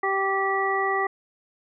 harmonic tone, 389.2 Hz, G4, 12 cents flat, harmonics 1 / 2 / 3 / 5, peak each -27 / -27 / -27 / -27 dBFS, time 0.03-1.07 s, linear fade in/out 5 ms, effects none

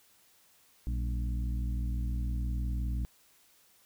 harmonic tone with a mistuned harmonic, 59.6 Hz, A#1, 39 cents sharp, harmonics 1 / 2 / 3 / 4 / 5, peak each -30 / -39 / -44 / -47 / -49 dBFS, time 0.87-3.05 s, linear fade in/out 0 ms, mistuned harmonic 3, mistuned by +130 cents, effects white hiss -64 dBFS RMS until 3.85 s

